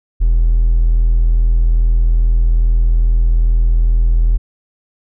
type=tone with hard clipping; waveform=triangle; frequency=41.2 Hz; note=E1; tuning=in tune; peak=-8 dBFS; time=0.2-4.38 s; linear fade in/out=20 ms; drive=2 dB; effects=none